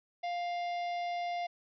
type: harmonic tone with a mistuned harmonic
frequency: 700 Hz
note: F5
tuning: 4 cents sharp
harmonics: 1 / 3 / 4 / 5 / 6 / 7 / 8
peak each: -33 / -44 / -53 / -52 / -59 / -55 / -62 dBFS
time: 0.23-1.47 s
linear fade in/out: 10 ms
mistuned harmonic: 6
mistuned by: -39 cents
effects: none